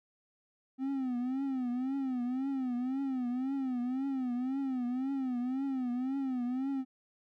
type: tone with vibrato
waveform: triangle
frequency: 258.5 Hz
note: C4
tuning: 21 cents flat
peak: -29 dBFS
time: 0.78-6.85 s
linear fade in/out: 50 ms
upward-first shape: triangle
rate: 1.9 Hz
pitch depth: 130 cents each way
effects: none